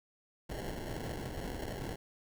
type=noise with sample-and-hold; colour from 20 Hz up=pink; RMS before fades=-40 dBFS; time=0.49-1.96 s; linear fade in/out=10 ms; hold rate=1225 Hz; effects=none

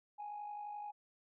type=tone with amplitude modulation; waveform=sine; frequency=830.6 Hz; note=G#5; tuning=in tune; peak=-39 dBFS; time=0.18-0.92 s; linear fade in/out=20 ms; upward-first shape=sine; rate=51.6 Hz; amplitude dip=50%; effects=tanh soft clip ceiling -38 dBFS

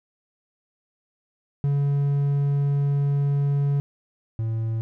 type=tone pair in turn; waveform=triangle; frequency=141.7 / 112.47 Hz; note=C#3 / A2; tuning=+38 / +38 cents; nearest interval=major third; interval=400 cents; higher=first; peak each=-17 / -21 dBFS; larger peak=first; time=1.64-3.8 / 4.39-4.81 s; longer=first; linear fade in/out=0 ms; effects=none

